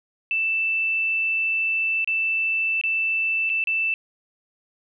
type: tone with dropouts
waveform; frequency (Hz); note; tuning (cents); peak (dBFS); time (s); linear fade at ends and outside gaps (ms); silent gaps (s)
sine; 2653; E7; +10; -20; 0.31-3.94; 1; 2.045-2.075 / 2.813-2.837 / 3.494-3.499 / 3.64-3.672
effects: none